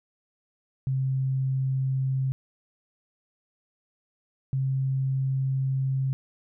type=tone pair in turn; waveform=sine; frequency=132.7 / 133.55 Hz; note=C3 / C3; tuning=+25 / +36 cents; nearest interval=unison; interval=11 cents; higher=second; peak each=-23 dBFS; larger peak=neither; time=0.87-2.32 / 4.53-6.13 s; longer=second; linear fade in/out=0 ms; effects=none